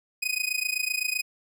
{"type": "tone with amplitude modulation", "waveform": "sawtooth", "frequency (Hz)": 2501, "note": "D#7", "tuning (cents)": 8, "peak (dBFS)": -19, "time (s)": [0.22, 1.22], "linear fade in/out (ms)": 10, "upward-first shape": "sine", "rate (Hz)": 27.8, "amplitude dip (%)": 90, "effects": []}